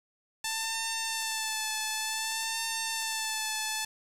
5% pulse tone with vibrato, 885 Hz, A5, 10 cents sharp, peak -18 dBFS, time 0.44-3.85 s, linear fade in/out 5 ms, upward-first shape sine, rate 0.55 Hz, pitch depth 31 cents each way, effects low-pass 11000 Hz 12 dB/octave + 8-bit

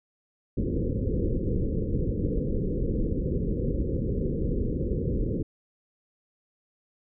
pink low-pass noise, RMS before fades -27 dBFS, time 0.57-5.43 s, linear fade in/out 10 ms, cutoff 520 Hz, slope 96 dB/octave, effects none

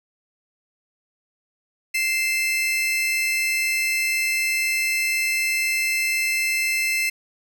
40% pulse tone pair together, 2093 / 2637 Hz, C7 / E7, 0 / 0 cents, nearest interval major third, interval 400 cents, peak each -22 dBFS, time 1.94-7.1 s, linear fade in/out 10 ms, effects none

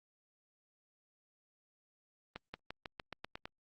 accelerating click train, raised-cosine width 0.3 ms, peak -26 dBFS, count 9, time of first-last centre 2.36-3.455 s, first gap 180 ms, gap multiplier 0.92, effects Opus 32 kbps

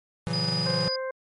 square chord, F# dominant seventh, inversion first, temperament just, 115.62 / 138.75 / 166.5 / 185 Hz, A#2 / C#3 / E3 / F#3, -14 / +2 / +18 / 0 cents, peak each -35 / -35 / -30 / -35 dBFS, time 0.27-0.88 s, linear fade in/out 0 ms
sine tone, 4934 Hz, D#8, 15 cents flat, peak -27 dBFS, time 0.33-0.96 s, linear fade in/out 5 ms
harmonic tone, 523.3 Hz, C5, in tune, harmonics 1 / 2 / 3 / 4, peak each -29 / -38 / -39 / -46 dBFS, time 0.66-1.11 s, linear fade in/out 5 ms
effects MP3 48 kbps

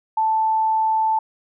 sine tone, 880 Hz, A5, in tune, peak -16 dBFS, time 0.17-1.19 s, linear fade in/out 5 ms, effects none

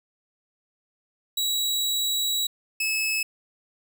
sawtooth tone pair in turn, 3887 / 2594 Hz, B7 / E7, -28 / -28 cents, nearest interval perfect fifth, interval 700 cents, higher first, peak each -20 dBFS, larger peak neither, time 1.37-2.47 / 2.8-3.23 s, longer first, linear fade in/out 5 ms, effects none

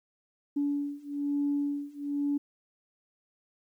sine beating tone pair, 285.9 / 287 Hz, D4 / D4, -46 / -40 cents, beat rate 1.1 Hz, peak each -31 / -30 dBFS, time 0.56-2.38 s, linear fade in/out 10 ms, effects tanh soft clip ceiling -20 dBFS + 11-bit

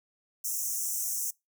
pink high-pass noise, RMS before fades -32 dBFS, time 0.44-1.31 s, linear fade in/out 10 ms, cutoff 5700 Hz, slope 96 dB/octave, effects noise-tail reverb RT60 0.2 s tail -24 dB re dry

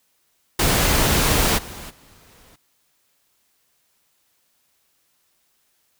pink noise with level steps, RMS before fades -18 / -36 / -51 dBFS, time 0.59-2.56 s, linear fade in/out 5 ms, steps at 1.57 / 1.89 s, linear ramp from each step 20 ms, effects white hiss -66 dBFS RMS until 5.99 s

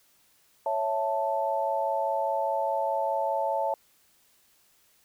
sine chord, A major, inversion first, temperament equal, 554.4 / 659.3 / 880 Hz, C#5 / E5 / A5, 0 / 0 / 0 cents, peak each -30 / -30 / -28 dBFS, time 0.66-3.74 s, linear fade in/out 2 ms, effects white hiss -64 dBFS RMS until 5.04 s

